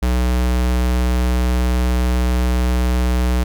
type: tone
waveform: square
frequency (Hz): 61.74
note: B1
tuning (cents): 0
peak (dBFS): -15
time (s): 0.02-3.44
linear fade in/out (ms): 10
effects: none